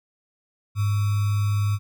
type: tone with sample-and-hold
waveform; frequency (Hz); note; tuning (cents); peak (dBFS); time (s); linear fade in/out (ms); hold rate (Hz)
sine; 102.7; G#2; -19; -19; 0.75-1.79; 50; 1225
effects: none